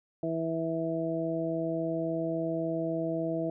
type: harmonic tone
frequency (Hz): 163.6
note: E3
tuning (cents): -13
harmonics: 1 / 2 / 3 / 4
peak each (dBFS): -36 / -32 / -37 / -33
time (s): 0.23-3.5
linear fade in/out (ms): 2
effects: none